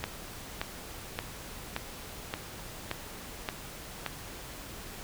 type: click train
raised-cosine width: 0.3 ms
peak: -15 dBFS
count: 8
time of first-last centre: 0.04-4.063 s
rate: 1.74 Hz
effects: pink hiss -44 dBFS RMS until 5.03 s